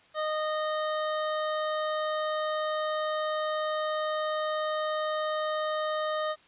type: tone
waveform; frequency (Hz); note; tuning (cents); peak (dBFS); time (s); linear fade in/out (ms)
25% pulse; 617; D#5; -15; -24; 0.14-6.36; 50
effects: white hiss -59 dBFS RMS until 6.47 s + resampled to 8000 Hz